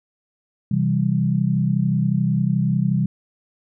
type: chord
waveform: sine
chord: C major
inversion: none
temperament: equal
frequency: 130.81 / 164.81 / 196 Hz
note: C3 / E3 / G3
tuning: 0 / 0 / 0 cents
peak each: -21 dBFS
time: 0.71-3.06 s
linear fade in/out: 5 ms
effects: none